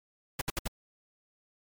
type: noise bursts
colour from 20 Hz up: pink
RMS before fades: -31 dBFS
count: 4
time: 0.39-0.678 s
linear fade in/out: 5 ms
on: 24 ms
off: 64 ms
effects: MP3 96 kbps